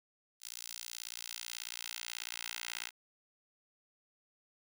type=tone with high-pass filter sweep; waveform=10% pulse; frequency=58.27 Hz; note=A#1; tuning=in tune; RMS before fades=-44 dBFS; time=0.4-2.91 s; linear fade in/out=50 ms; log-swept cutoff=5300 to 2200 Hz; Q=0.89; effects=none

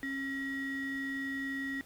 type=ring-modulated tone; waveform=triangle; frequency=818 Hz; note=G#5; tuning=26 cents flat; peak=-29 dBFS; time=0.03-1.81 s; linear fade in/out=0 ms; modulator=1090 Hz; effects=pink hiss -58 dBFS RMS until 1.85 s

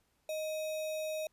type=tone with sample-and-hold; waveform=sine; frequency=623 Hz; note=D#5; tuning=2 cents sharp; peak=-34 dBFS; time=0.29-1.27 s; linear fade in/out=2 ms; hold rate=3150 Hz; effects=pink hiss -75 dBFS RMS until 1.32 s + resampled to 32000 Hz

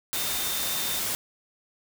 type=tone in noise; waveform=sine; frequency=3624 Hz; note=A#7; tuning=50 cents flat; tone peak=-35 dBFS; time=0.15-0.99 s; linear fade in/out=0 ms; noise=white; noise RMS=-29 dBFS; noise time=0.13-1.15 s; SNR=-9 dB; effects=none

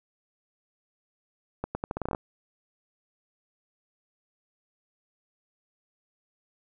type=accelerating click train; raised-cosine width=1 ms; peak=-16 dBFS; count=11; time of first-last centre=1.64-2.149 s; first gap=110 ms; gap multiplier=0.81; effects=none

